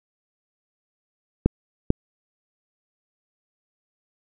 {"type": "clicks", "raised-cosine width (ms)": 3, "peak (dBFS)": -3, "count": 2, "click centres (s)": [1.46, 1.904], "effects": []}